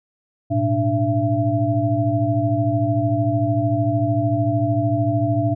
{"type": "tone cluster", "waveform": "sine", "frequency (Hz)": [107.9, 121.2, 294.8, 673], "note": ["A2", "B2", "D4", "E5"], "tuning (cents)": [-33, -32, 7, 36], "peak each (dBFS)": -22, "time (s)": [0.5, 5.55], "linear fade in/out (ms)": 20, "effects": []}